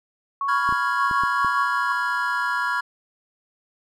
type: tone with vibrato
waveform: sine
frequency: 1108.7 Hz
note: C#6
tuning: in tune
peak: -22 dBFS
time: 0.41-1.92 s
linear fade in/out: 2 ms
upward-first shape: sine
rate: 1.1 Hz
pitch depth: 11 cents each way
type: chord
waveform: triangle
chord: C# dominant seventh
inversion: third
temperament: equal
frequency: 987.8 / 1108.7 / 1396.9 / 1661.2 Hz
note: B5 / C#6 / E#6 / G#6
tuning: 0 / 0 / 0 / 0 cents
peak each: -25 / -28 / -24 / -25 dBFS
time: 0.48-2.81 s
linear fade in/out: 10 ms
type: clicks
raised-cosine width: 3 ms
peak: -22 dBFS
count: 5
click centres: 0.691 / 0.725 / 1.112 / 1.236 / 1.447 s
effects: none